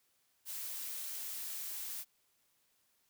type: noise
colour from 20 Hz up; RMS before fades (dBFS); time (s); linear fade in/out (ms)
blue; -42; 0.45-2.05; 50
effects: white hiss -75 dBFS RMS until 3.09 s